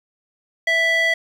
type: tone with band-pass filter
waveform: square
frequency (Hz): 659.3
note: E5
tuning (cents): 0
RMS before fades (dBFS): -18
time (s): 0.67-1.14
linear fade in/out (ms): 5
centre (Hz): 2200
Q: 2.7
effects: 8-bit